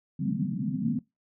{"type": "band-pass noise", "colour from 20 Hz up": "white", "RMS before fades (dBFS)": -29, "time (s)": [0.19, 0.99], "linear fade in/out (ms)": 5, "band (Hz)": [130, 260], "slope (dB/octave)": 96, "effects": ["noise-tail reverb RT60 0.2 s tail -21 dB re dry"]}